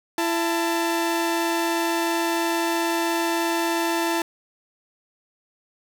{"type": "tone pair together", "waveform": "sawtooth", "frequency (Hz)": [335.5, 887], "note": ["E4", "A5"], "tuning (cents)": [31, 14], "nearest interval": "octave + perfect fourth", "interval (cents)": 1683, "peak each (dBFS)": [-19, -22], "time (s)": [0.18, 4.22], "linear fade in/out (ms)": 2, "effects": []}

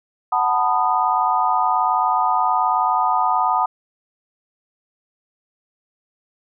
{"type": "chord", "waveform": "sine", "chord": "B dominant seventh", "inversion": "second", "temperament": "just", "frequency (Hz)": [740.8, 889, 987.8, 1234.7], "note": ["F#5", "A5", "B5", "D#6"], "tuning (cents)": [2, 18, 0, -14], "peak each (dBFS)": -21, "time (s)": [0.32, 3.66], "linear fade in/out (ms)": 5, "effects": []}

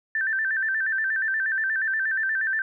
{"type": "tone with vibrato", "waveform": "sine", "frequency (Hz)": 1661.2, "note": "G#6", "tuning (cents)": 0, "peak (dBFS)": -22, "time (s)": [0.15, 2.62], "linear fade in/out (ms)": 2, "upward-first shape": "square", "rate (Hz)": 8.4, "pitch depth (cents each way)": 110, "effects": []}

